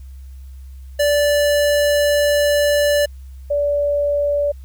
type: tone pair in turn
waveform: square / sine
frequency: 583 / 578.3 Hz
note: D5 / D5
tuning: -13 / -27 cents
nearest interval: unison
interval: 14 cents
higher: first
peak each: -14 / -15 dBFS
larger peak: first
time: 0.99-3.06 / 3.5-4.52 s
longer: first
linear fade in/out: 10 ms
effects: added 66 Hz sine -33 dBFS peak until 4.64 s + white hiss -58 dBFS RMS until 4.64 s